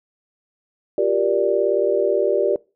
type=chord; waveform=sine; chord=G minor seventh; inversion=third; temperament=just; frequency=352.8 / 392 / 470.4 / 588 Hz; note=F4 / G4 / Bb4 / D5; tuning=+18 / 0 / +16 / +2 cents; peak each=-25 / -20 / -22 / -20 dBFS; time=0.98-2.56 s; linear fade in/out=2 ms; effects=noise-tail reverb RT60 0.3 s tail -23 dB re dry